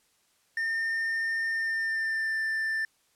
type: tone with pitch glide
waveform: triangle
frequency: 1813 to 1777.7 Hz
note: A#6 to A6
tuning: -49 to +17 cents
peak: -25 dBFS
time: 0.57-2.85 s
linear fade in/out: 2 ms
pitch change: -34 cents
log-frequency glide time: 1.5-2.4 s
effects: white hiss -68 dBFS RMS until 3.15 s + low-pass 11000 Hz 12 dB/octave